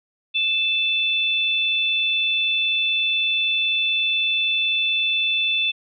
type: tone pair together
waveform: sine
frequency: 2637 / 3508 Hz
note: E7 / A7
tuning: 0 / -6 cents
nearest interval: perfect fourth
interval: 494 cents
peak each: -21 dBFS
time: 0.34-5.72 s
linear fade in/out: 20 ms
effects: none